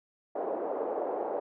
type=band-pass noise; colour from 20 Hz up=white; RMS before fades=-33 dBFS; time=0.35-1.4 s; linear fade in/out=10 ms; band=370 to 680 Hz; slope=24 dB/octave; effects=none